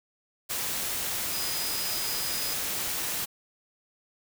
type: tone in noise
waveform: sine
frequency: 4978 Hz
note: D#8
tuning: in tune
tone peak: -35 dBFS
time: 1.32-2.55 s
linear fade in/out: 20 ms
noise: white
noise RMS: -31 dBFS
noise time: 0.49-3.26 s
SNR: -7 dB
effects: none